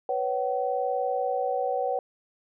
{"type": "chord", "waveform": "sine", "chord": "B suspended second", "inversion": "none", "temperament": "equal with one note detuned", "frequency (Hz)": [493.9, 554.4, 759.5], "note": ["B4", "C#5", "F#5"], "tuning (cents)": [0, 0, 45], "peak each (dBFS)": [-29, -30, -28], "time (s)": [0.09, 1.99], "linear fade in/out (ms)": 2, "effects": []}